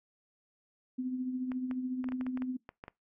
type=tone with tremolo; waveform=sine; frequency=254.8 Hz; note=C4; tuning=46 cents flat; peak=-30 dBFS; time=0.98-2.57 s; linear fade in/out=10 ms; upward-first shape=triangle; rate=14 Hz; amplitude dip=55%
type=clicks; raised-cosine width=0.5 ms; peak=-29 dBFS; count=12; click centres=1.518 / 1.712 / 2.042 / 2.088 / 2.121 / 2.211 / 2.266 / 2.374 / 2.421 / 2.691 / 2.839 / 2.881 s
effects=noise-tail reverb RT60 0.2 s tail -23 dB re dry